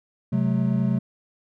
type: chord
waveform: triangle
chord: F# diminished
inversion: second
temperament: equal with one note detuned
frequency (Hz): 130.81 / 185 / 215.2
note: C3 / F#3 / A3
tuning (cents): 0 / 0 / -38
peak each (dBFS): -22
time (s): 0.32-0.99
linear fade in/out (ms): 10
effects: none